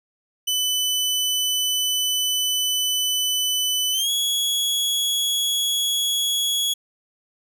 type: tone with pitch glide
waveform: sawtooth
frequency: 3000 to 3348 Hz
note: F#7 to G#7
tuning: +23 to +13 cents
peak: -17 dBFS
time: 0.47-6.74 s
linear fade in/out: 10 ms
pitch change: +190 cents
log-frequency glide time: 3.92-4.1 s
effects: none